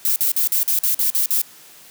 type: noise bursts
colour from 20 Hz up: violet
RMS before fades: -18 dBFS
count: 9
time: 0.05-1.416 s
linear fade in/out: 0 ms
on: 110 ms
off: 47 ms
effects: white hiss -45 dBFS RMS until 1.9 s + high-pass 100 Hz 12 dB/octave